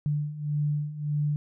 sine beating tone pair, 146.83 / 148.53 Hz, D3 / D3, 0 / +20 cents, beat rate 1.7 Hz, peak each -31 / -27 dBFS, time 0.06-1.36 s, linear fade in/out 0 ms, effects none

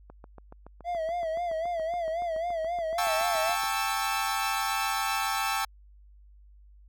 click train, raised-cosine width 1 ms, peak -32 dBFS, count 26, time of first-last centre 0.1-3.636 s, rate 7.07 Hz
triangle tone with vibrato, 670 Hz, E5, 28 cents sharp, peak -26 dBFS, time 0.84-3.57 s, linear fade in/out 50 ms, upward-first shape sine, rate 3.8 Hz, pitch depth 94 cents each way
sawtooth chord, A dominant seventh, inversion third, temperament equal with one note detuned, 792.6 / 880 / 1108.7 / 1318.5 Hz, G5 / A5 / C#6 / E6, +19 / 0 / 0 / 0 cents, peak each -28 / -29 / -31 / -28 dBFS, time 2.98-5.65 s, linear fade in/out 5 ms
effects added 50 Hz sine -51 dBFS peak until 6.88 s

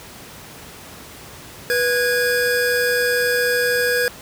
square tone pair together, 489.4 / 1646 Hz, B4 / G#6, -16 / -16 cents, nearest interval octave + major sixth, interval 2100 cents, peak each -20 dBFS, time 1.7-4.08 s, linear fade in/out 0 ms, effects pink hiss -39 dBFS RMS until 4.21 s + high-pass 60 Hz 12 dB/octave

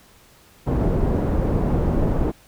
pink low-pass noise, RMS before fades -20 dBFS, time 0.66-2.32 s, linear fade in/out 20 ms, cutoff 540 Hz, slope 12 dB/octave, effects pink hiss -52 dBFS RMS until 2.47 s

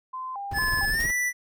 sine tone with vibrato, 909 Hz, A#5, 44 cents flat, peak -31 dBFS, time 0.13-0.86 s, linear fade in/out 10 ms, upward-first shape square, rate 2.2 Hz, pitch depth 220 cents each way
brown noise with tremolo, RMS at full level -31 dBFS, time 0.51-1.11 s, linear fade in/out 5 ms, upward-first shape square, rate 19 Hz, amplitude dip 50%
square tone with pitch glide, 1727 to 1972.4 Hz, A6 to B6, -33 to -3 cents, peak -24 dBFS, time 0.53-1.33 s, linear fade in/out 50 ms, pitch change +230 cents, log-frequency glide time 0.9-1.11 s
white noise with exponential decay, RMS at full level -35 dBFS, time 1-1.14 s, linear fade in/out 1 ms, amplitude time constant 30 ms
effects none

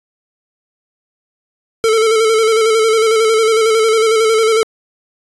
square tone with vibrato, 443.6 Hz, A4, 14 cents sharp, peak -10 dBFS, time 1.84-4.63 s, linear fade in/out 0 ms, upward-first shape square, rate 11 Hz, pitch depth 36 cents each way, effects resampled to 24000 Hz

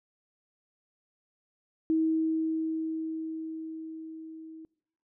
sine tone with level ramp, 320 Hz, D#4, 49 cents sharp, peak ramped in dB -22 to -43 dBFS, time 1.9-4.65 s, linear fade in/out 0 ms, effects noise-tail reverb RT60 0.8 s tail -25 dB re dry

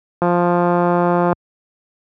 click train, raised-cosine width 1 ms, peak -3 dBFS, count 195, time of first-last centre 0.22-1.329 s, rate 175 Hz, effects high-pass 80 Hz 12 dB/octave

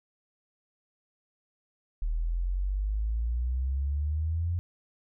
sine exponential sweep, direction up, 38.54 to 88.5 Hz, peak -26 dBFS, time 2.02-4.59 s, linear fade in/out 0 ms, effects none

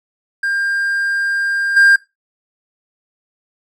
triangle tone with level steps, 1600 Hz, G6, 35 cents sharp, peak -14 / -5 dBFS, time 0.43-1.96 s, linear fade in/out 5 ms, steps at 1.76 s, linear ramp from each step 10 ms, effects noise-tail reverb RT60 0.2 s tail -17 dB re dry

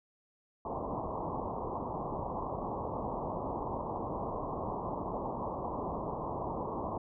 white low-pass noise, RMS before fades -37 dBFS, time 0.65-6.98 s, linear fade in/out 5 ms, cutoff 1100 Hz, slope 96 dB/octave, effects none

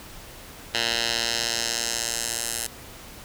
10% pulse tone with band-pass filter sweep, 116.54 Hz, A#2, in tune, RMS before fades -27 dBFS, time 0.74-2.67 s, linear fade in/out 5 ms, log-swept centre 3600 to 9600 Hz, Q 1.4, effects pink hiss -43 dBFS RMS until 3.24 s

